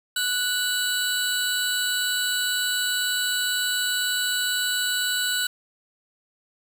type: tone pair together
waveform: 25% pulse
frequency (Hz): 1480 / 3951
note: F#6 / B7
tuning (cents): 0 / 0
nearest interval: octave + perfect fourth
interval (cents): 1700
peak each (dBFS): -21 / -23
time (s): 0.16-5.47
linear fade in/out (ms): 5
effects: 7-bit